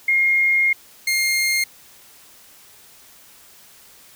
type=tone pair in turn; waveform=sine / sawtooth; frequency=2136 / 2124 Hz; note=C7 / C7; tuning=+35 / +25 cents; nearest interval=unison; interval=10 cents; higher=first; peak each=-14 dBFS; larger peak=neither; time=0.08-0.73 / 1.07-1.64 s; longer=first; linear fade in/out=5 ms; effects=white hiss -48 dBFS RMS until 4.15 s